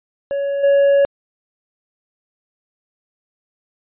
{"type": "tone with level steps", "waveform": "triangle", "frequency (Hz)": 560, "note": "C#5", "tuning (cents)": 18, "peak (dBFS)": [-16, -8], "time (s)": [0.31, 1.05], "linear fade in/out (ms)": 0, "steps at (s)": 0.63, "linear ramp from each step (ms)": 10, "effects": ["resampled to 8000 Hz"]}